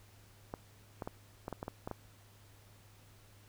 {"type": "clicks", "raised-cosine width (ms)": 1, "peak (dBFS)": -25, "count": 9, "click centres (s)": [0.539, 1.022, 1.075, 1.481, 1.527, 1.629, 1.681, 1.875, 1.913], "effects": ["added 102 Hz sine -60 dBFS peak until 3.48 s", "pink hiss -63 dBFS RMS until 3.48 s"]}